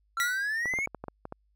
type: exponential sweep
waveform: triangle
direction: up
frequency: 1342 to 2253 Hz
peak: -26 dBFS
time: 0.17-0.86 s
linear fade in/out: 2 ms
type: tone with exponential decay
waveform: sawtooth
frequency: 1952 Hz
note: B6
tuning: 21 cents flat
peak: -21 dBFS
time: 0.2-0.61 s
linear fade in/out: 0 ms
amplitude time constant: 87 ms
type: clicks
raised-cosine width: 1 ms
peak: -23 dBFS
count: 9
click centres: 0.657 / 0.738 / 0.788 / 0.874 / 0.947 / 1.04 / 1.083 / 1.254 / 1.324 s
effects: added 51 Hz sine -66 dBFS peak until 1.55 s